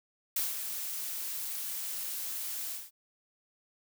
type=noise with ADSR envelope; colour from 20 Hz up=blue; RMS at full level=-30 dBFS; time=0.36-2.91 s; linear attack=4 ms; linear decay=170 ms; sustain=-7 dB; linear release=210 ms; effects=none